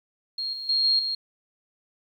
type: tone with level steps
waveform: sine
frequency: 4247 Hz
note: C8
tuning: 25 cents sharp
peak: -27 / -32 / -20 / -18 / -25 dBFS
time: 0.38-1.15 s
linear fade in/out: 5 ms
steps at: 0.53 / 0.69 / 0.84 / 0.99 s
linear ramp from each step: 2 ms
effects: 10-bit